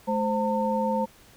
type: tone cluster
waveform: sine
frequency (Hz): 214.3 / 523 / 905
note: A3 / C5 / A5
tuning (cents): -45 / -1 / +48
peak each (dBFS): -27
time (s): 0.07-1.06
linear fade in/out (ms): 20
effects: pink hiss -54 dBFS RMS until 1.36 s